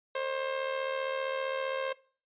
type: tone with amplitude modulation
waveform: sawtooth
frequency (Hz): 531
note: C5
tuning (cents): +25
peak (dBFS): -24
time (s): 0.15-1.93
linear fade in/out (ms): 5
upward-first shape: sine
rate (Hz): 75.3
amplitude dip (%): 60
effects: noise-tail reverb RT60 0.4 s tail -20 dB re dry + resampled to 8000 Hz